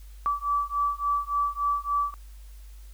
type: beating tone pair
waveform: sine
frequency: 1153 / 1156.5 Hz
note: D6 / D6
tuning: -32 / -27 cents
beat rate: 3.5 Hz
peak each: -27 / -27 dBFS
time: 0.26-2.14 s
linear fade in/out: 0 ms
effects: added 50 Hz sine -42 dBFS peak until 2.93 s + white hiss -59 dBFS RMS until 2.93 s